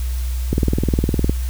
click train, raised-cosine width 3 ms, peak -4 dBFS, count 16, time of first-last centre 0.53-1.295 s, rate 19.6 Hz, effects added 62 Hz sine -19 dBFS peak until 1.49 s + white hiss -38 dBFS RMS until 1.49 s

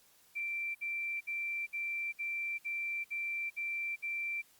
sine tone bursts, 2349 Hz, D7, in tune, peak -34 dBFS, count 9, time 0.35-4.422 s, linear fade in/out 20 ms, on 400 ms, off 59 ms, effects white hiss -65 dBFS RMS until 4.59 s + Opus 48 kbps

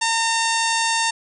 harmonic tone with a mistuned harmonic, 911 Hz, A#5, 40 cents flat, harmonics 1 / 2 / 3 / 4 / 5 / 6 / 7 / 8 / 9 / 10, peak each -22 / -25 / -27 / -28 / -29 / -30 / -30 / -31 / -32 / -32 dBFS, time 0.01-1.11 s, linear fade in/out 10 ms, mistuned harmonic 9, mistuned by -24 cents, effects none

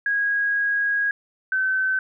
sine tone pair in turn, 1646 / 1531.3 Hz, G#6 / G6, -16 / -41 cents, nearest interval minor second, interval 125 cents, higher first, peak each -19 dBFS, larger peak neither, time 0.06-1.11 / 1.52-1.99 s, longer first, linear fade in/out 2 ms, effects none

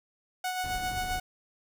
sawtooth tone with tremolo, 737 Hz, F#5, 7 cents flat, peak -25 dBFS, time 0.44-1.2 s, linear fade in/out 5 ms, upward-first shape sine, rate 7.6 Hz, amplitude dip 40%
brown noise, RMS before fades -39 dBFS, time 0.64-1.19 s, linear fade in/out 0 ms
effects none

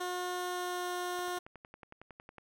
15% pulse tone with pitch glide, 360 to 357.5 Hz, F#4 to F4, -47 to +41 cents, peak -28 dBFS, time 0-1.39 s, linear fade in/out 10 ms, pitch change -12 cents, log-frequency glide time 0.35-0.92 s
click train, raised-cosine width 0.5 ms, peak -34 dBFS, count 14, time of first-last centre 1.19-2.383 s, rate 10.9 Hz
effects none

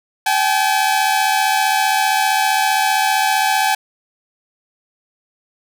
sawtooth tone pair together, 774.7 / 850 Hz, G5 / G#5, -21 / +40 cents, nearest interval major second, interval 161 cents, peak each -13 dBFS, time 0.26-3.75 s, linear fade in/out 5 ms, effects none

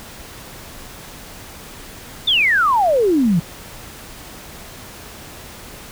sine exponential sweep, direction down, 3650 to 157.4 Hz, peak -12 dBFS, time 2.27-3.4 s, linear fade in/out 10 ms, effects pink hiss -37 dBFS RMS until 5.91 s

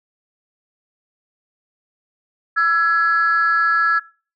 sine tone pair together, 1336.5 / 1681 Hz, E6 / G#6, +23 / +20 cents, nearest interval major third, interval 397 cents, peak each -15 dBFS, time 2.56-4 s, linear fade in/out 20 ms, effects noise-tail reverb RT60 0.4 s tail -23 dB re dry + tanh soft clip ceiling -8 dBFS

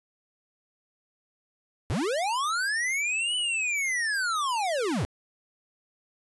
square linear two-way sweep, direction up then down, 72.1 to 3000 to 72.1 Hz, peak -26 dBFS, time 1.9-5.05 s, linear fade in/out 0 ms, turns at 3.36 s, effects resampled to 24000 Hz

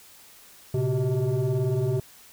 sine tone with frequency modulation, 134.6 Hz, C3, 49 cents sharp, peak -20 dBFS, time 0.74-2 s, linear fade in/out 5 ms, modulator 251 Hz, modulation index 1.2, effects tanh soft clip ceiling -19 dBFS + white hiss -51 dBFS RMS until 2.32 s

